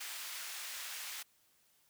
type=high-pass noise; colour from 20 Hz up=pink; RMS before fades=-44 dBFS; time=0-1.23 s; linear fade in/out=10 ms; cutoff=1700 Hz; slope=12 dB/octave; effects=white hiss -71 dBFS RMS until 1.89 s